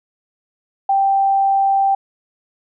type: tone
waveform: sine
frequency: 784 Hz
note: G5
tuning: in tune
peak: -12 dBFS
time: 0.89-1.95 s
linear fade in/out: 5 ms
effects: none